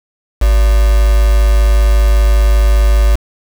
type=tone with quantisation; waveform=sine; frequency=52.6 Hz; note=G#1; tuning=23 cents sharp; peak=-6 dBFS; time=0.41-3.16 s; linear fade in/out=10 ms; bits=3; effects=none